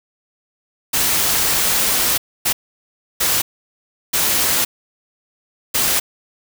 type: noise bursts at uneven times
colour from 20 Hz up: white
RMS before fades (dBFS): -17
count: 5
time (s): 0.93-2.18 / 2.45-2.53 / 3.2-3.42 / 4.13-4.65 / 5.74-6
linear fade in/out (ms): 10
effects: none